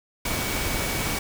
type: tone in noise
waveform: sine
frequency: 2261 Hz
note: C#7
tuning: 34 cents sharp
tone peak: -35 dBFS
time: 0.25-1.19 s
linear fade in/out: 5 ms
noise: pink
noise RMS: -27 dBFS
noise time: 0.25-1.19 s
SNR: -11 dB
effects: none